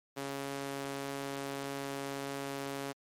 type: tone with high-pass filter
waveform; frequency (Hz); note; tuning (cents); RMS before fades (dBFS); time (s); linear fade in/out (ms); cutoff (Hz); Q
sawtooth; 138.59; C#3; 0; -39; 0.16-2.93; 20; 320; 0.95
effects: MP3 64 kbps